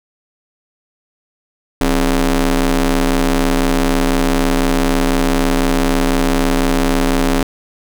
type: ring-modulated tone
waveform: sawtooth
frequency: 150 Hz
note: D3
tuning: 37 cents sharp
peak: -5 dBFS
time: 1.81-7.43 s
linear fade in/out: 2 ms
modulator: 117 Hz
effects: none